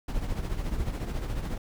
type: noise with tremolo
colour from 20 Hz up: brown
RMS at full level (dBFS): -28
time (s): 0.08-1.58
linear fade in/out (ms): 5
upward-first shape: triangle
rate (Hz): 14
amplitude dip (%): 65
effects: none